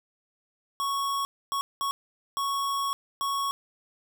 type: tone bursts at uneven times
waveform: square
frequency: 1108.7 Hz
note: C#6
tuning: in tune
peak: -27 dBFS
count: 5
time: 0.8-1.25 / 1.52-1.61 / 1.81-1.91 / 2.37-2.93 / 3.21-3.51 s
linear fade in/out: 0 ms
effects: 11-bit